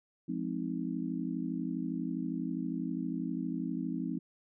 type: chord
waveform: sine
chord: F minor seventh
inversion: none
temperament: just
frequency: 174.61 / 209.5 / 261.9 / 314.3 Hz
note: F3 / Ab3 / C4 / Eb4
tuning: 0 / +15 / +2 / +18 cents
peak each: -38 / -40 / -36 / -39 dBFS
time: 0.28-4.19 s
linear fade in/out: 10 ms
effects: none